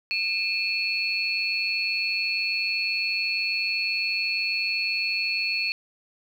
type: tone cluster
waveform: sine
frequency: 2441 / 2635 / 4367 Hz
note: D#7 / E7 / C#8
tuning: -34 / -1 / -27 cents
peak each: -28 dBFS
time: 0.11-5.72 s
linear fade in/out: 0 ms
effects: 9-bit